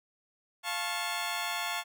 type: chord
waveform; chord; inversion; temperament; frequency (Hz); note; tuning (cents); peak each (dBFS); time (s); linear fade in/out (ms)
15% pulse; F augmented; none; just; 698.5 / 873.1 / 1091.3; F5 / A5 / C#6; 0 / -14 / -27; -30; 0.63-1.84; 50
effects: none